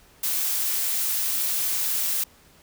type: noise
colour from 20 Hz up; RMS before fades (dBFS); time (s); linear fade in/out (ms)
blue; -25; 0.23-2.24; 5
effects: pink hiss -55 dBFS RMS until 2.62 s